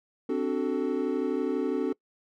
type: chord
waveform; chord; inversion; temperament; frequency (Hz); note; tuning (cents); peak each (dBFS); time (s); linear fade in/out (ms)
triangle; D dominant seventh; third; equal with one note detuned; 261.6 / 293.7 / 374.3 / 440; C4 / D4 / F#4 / A4; 0 / 0 / +20 / 0; -29; 0.29-1.93; 5
effects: noise-tail reverb RT60 0.1 s tail -23 dB re dry